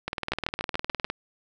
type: two click trains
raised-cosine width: 0.3 ms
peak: -13 / -10 dBFS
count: 21 / 6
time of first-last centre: 0.08-1.1 / 0.32-1.045 s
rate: 19.6 / 6.9 Hz
effects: none